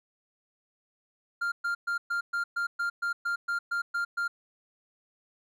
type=tone bursts; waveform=triangle; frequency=1396.9 Hz; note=F6; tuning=in tune; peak=-25 dBFS; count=13; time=1.41-4.28 s; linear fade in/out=10 ms; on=110 ms; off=120 ms; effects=none